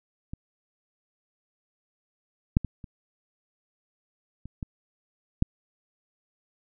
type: clicks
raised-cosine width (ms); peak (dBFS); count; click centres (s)
5; -23 / -6 / -19 / -28 / -27 / -20 / -8; 7; 0.335 / 2.569 / 2.647 / 2.842 / 4.456 / 4.628 / 5.424
effects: none

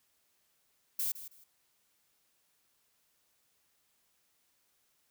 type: noise with echo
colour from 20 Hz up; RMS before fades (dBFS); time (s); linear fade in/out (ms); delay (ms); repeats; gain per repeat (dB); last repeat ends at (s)
violet; -33; 0.99-1.12; 5; 160; 2; -13; 1.44
effects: white hiss -74 dBFS RMS until 5.1 s

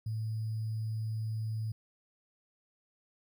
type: tone with sample-and-hold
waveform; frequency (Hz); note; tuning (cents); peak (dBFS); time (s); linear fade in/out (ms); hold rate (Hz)
sine; 110; A2; 0; -32; 0.06-1.72; 5; 4900
effects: none

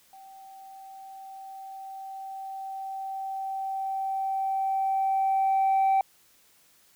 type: tone with level ramp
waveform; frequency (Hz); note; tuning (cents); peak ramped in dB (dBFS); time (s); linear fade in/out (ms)
sine; 774; G5; -22; -46 to -17; 0.13-6.01; 2
effects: tanh soft clip ceiling -18 dBFS + white hiss -61 dBFS RMS until 6.95 s

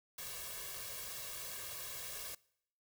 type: noise with comb filter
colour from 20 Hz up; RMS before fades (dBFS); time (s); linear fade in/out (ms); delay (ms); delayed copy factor
white; -45; 0.18-2.35; 5; 1.8; +0.85
effects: noise-tail reverb RT60 0.7 s tail -23 dB re dry

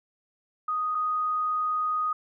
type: tone pair in turn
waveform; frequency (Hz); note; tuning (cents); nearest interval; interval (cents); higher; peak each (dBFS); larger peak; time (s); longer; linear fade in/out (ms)
sine; 1244.5 / 1244.5; D#6 / D#6; 0 / 0; unison; 0; neither; -25 / -24; second; 0.68-0.95 / 0.95-2.13; second; 5
effects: none

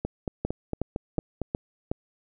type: two click trains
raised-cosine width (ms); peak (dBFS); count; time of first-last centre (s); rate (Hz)
2; -15 / -13; 7 / 5; 0.05-1.417 / 0.45-1.915; 4.39 / 2.73
effects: none

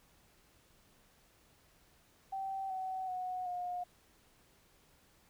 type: tone with pitch steps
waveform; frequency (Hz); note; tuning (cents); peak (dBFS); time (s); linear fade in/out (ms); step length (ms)
sine; 774 / 754.1 / 734.8 / 715.9; G5 / F#5 / F#5 / F5; -22 / +33 / -12 / +43; -36; 2.32-3.84; 10; 380
effects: pink hiss -67 dBFS RMS until 5.29 s

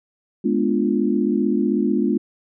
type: chord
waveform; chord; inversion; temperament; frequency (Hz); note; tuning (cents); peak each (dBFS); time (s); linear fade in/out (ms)
sine; G# diminished seventh; none; equal with one note detuned; 210.9 / 246.9 / 293.7 / 349.2; G#3 / B3 / D4 / F4; +27 / 0 / 0 / 0; -21 / -22 / -23 / -23; 0.44-2.18; 10
effects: none

